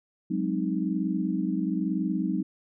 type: chord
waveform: sine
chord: Ab dominant seventh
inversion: third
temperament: equal with one note detuned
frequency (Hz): 185 / 206 / 261.6 / 311.1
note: Gb3 / Ab3 / C4 / Eb4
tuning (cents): 0 / -14 / 0 / 0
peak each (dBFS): -29 / -31 / -32 / -30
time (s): 0.3-2.43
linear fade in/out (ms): 10
effects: none